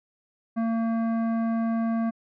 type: tone with hard clipping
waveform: sine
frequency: 227.5 Hz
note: A#3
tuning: 42 cents flat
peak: -25 dBFS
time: 0.56-2.11 s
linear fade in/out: 20 ms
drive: 13 dB
effects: low-pass 2000 Hz 12 dB/octave